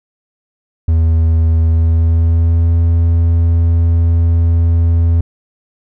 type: tone with pitch glide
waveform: triangle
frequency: 81.4 to 83.79 Hz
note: E2 to E2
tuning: -21 to +29 cents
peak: -6 dBFS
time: 0.88-5.21 s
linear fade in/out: 5 ms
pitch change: +50 cents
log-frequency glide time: 1.64-2.74 s
effects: none

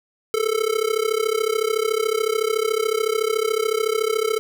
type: tone with amplitude modulation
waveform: square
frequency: 440 Hz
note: A4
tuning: in tune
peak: -16 dBFS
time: 0.34-4.39 s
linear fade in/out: 0 ms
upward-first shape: sine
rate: 33.8 Hz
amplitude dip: 90%
effects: none

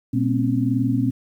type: tone cluster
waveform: sine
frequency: 119.8 / 211.8 / 249.5 / 271.5 Hz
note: A#2 / G#3 / B3 / C#4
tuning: +48 / +34 / +18 / -36 cents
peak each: -22 / -28 / -23 / -22 dBFS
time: 0.13-1.11 s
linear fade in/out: 10 ms
effects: 9-bit

